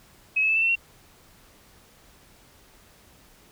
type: tone with pitch steps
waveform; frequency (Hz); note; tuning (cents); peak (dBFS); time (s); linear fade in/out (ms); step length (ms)
sine; 2557 / 2591 / 2626 / 2661 / 2697 / 2733; D#7 / E7 / E7 / E7 / E7 / F7; +47 / -30 / -7 / +16 / +39 / -38; -19; 0.36-0.756; 10; 66
effects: pink hiss -55 dBFS RMS until 3.51 s